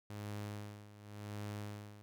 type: tone with tremolo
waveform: sawtooth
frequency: 103.83 Hz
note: G#2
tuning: in tune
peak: -37 dBFS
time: 0.1-2.02 s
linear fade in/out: 0 ms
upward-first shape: sine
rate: 0.9 Hz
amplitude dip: 80%
effects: none